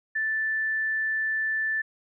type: tone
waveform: sine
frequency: 1760 Hz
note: A6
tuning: in tune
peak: -24 dBFS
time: 0.15-1.82 s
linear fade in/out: 10 ms
effects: none